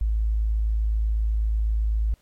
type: tone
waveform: sine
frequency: 54 Hz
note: A1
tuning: 32 cents flat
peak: -20 dBFS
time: 0.01-2.14 s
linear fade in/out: 0 ms
effects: pink hiss -65 dBFS RMS until 2.21 s + AAC 48 kbps